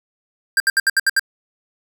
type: tone bursts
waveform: square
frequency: 1587 Hz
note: G6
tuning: 21 cents sharp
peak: -13 dBFS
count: 7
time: 0.57-1.195 s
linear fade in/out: 2 ms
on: 31 ms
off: 68 ms
effects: none